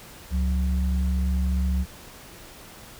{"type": "tone pair together", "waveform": "sine", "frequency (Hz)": [68.77, 183.6], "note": ["C#2", "F#3"], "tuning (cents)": [-13, -13], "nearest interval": "octave + perfect fourth", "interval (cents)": 1700, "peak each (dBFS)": [-21, -29], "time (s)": [0.3, 1.86], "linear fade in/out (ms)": 50, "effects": ["pink hiss -45 dBFS RMS until 2.99 s"]}